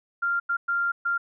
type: tone bursts at uneven times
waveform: sine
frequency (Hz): 1392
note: F6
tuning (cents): -6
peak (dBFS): -22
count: 4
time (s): 0.22-0.4 / 0.49-0.57 / 0.68-0.92 / 1.05-1.18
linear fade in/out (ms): 10
effects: none